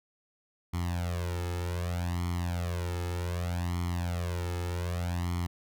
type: tone with flanger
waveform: sawtooth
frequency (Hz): 87.4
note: F2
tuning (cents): +2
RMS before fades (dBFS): -32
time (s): 0.73-5.47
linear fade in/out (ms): 10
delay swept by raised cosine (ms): 0.93 to 2.33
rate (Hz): 0.65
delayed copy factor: +1
effects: none